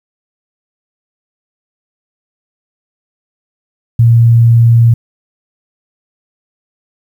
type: tone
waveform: sine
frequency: 116.54 Hz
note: A#2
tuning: in tune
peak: -3 dBFS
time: 3.99-4.94 s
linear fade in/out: 5 ms
effects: 7-bit

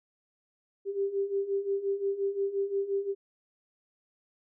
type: beating tone pair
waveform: sine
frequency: 392 / 397.7 Hz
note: G4 / G4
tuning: 0 / +25 cents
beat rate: 5.7 Hz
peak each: -33 / -29 dBFS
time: 0.85-3.15 s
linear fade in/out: 50 ms
effects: none

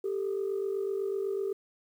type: tone pair together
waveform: sine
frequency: 392 / 440 Hz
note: G4 / A4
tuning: 0 / 0 cents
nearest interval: major second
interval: 200 cents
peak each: -29 / -34 dBFS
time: 0.04-1.53 s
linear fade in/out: 5 ms
effects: tanh soft clip ceiling -24 dBFS + 10-bit

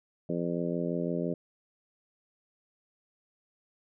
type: harmonic tone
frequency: 85.9 Hz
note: F2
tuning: 28 cents flat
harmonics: 2 / 3 / 4 / 5 / 6 / 7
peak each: -33 / -35 / -36 / -37 / -38 / -38 dBFS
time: 0.29-1.34 s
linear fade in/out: 5 ms
effects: none

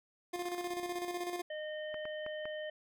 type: tone with tremolo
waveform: 25% pulse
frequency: 352.6 Hz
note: F4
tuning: 17 cents sharp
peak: -31 dBFS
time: 0.33-1.42 s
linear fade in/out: 10 ms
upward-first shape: square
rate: 16 Hz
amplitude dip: 50%
type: harmonic tone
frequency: 613 Hz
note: D#5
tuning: 26 cents flat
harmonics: 1 / 3 / 5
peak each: -39 / -46 / -50 dBFS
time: 1.5-2.7 s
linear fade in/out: 5 ms
type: clicks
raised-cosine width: 0.5 ms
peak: -30 dBFS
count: 4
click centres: 1.943 / 2.054 / 2.264 / 2.455 s
effects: none

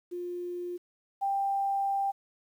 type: tone pair in turn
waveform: sine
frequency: 353.4 / 789.9 Hz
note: F4 / G5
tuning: +21 / +13 cents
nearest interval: octave + major second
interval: 1392 cents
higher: second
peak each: -33 / -26 dBFS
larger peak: second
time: 0.11-0.78 / 1.21-2.12 s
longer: second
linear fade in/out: 20 ms
effects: 10-bit

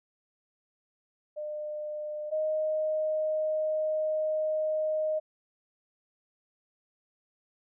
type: tone pair in turn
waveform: sine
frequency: 603 / 621 Hz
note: D5 / D#5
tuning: +46 / -3 cents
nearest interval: minor second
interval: 51 cents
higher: second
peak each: -33 / -26 dBFS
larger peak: second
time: 1.36-2.31 / 2.31-5.2 s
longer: second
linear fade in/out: 20 ms
effects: none

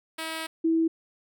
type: tone pair in turn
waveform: 5% pulse / sine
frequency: 321.5 / 326.2 Hz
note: E4 / E4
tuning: -43 / -18 cents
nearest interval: unison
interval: 25 cents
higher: second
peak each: -20 dBFS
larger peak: neither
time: 0.18-0.47 / 0.64-0.88 s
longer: first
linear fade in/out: 10 ms
effects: none

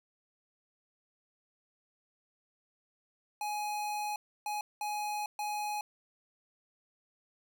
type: tone bursts at uneven times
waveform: square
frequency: 837 Hz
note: G#5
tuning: 13 cents sharp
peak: -34 dBFS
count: 4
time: 3.41-4.16 / 4.46-4.61 / 4.81-5.26 / 5.39-5.81 s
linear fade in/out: 2 ms
effects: none

